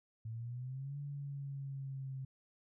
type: exponential two-way sweep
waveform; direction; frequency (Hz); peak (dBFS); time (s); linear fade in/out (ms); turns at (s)
sine; up then down; 110 to 143.6 to 132.4; -40; 0.25-2.25; 5; 0.98
effects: none